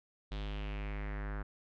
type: tone with low-pass filter sweep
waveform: square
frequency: 51.1 Hz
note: G#1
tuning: 27 cents flat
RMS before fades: -39 dBFS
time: 0.31-1.43 s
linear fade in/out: 10 ms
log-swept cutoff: 3700 to 1500 Hz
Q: 3.4
effects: none